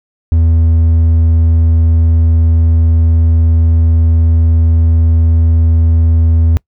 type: tone with hard clipping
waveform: sine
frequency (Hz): 81.9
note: E2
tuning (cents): -11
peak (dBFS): -7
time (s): 0.32-6.57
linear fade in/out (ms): 0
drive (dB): 3
effects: noise-tail reverb RT60 0.1 s tail -25 dB re dry